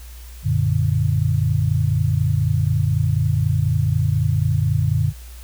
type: chord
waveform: sine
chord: Gb augmented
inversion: none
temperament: equal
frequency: 92.5 / 116.54 / 146.83 Hz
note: Gb2 / Bb2 / D3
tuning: 0 / 0 / 0 cents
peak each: -20 dBFS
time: 0.43-5.13 s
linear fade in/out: 50 ms
effects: added 60 Hz sine -35 dBFS peak until 5.43 s + white hiss -46 dBFS RMS until 5.43 s